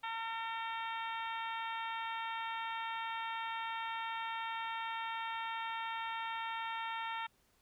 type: harmonic tone with a mistuned harmonic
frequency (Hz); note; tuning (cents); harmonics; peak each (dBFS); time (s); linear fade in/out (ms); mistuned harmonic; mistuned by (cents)
453.8; A#4; -47; 2 / 3 / 4 / 5 / 6 / 7 / 8; -40 / -44 / -46 / -48 / -50 / -51 / -52; 0.03-7.27; 10; 8; +17
effects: pink hiss -72 dBFS RMS until 7.61 s